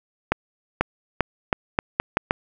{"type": "accelerating click train", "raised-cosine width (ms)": 0.5, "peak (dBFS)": -3, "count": 8, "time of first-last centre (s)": [0.32, 2.309], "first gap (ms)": 490, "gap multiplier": 0.81, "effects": []}